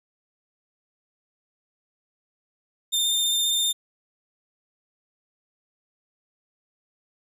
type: tone with vibrato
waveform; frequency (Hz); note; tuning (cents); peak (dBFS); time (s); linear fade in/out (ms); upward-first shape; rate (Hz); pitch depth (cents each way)
sawtooth; 3613; A7; +45; -18; 2.92-3.73; 20; triangle; 15; 16
effects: none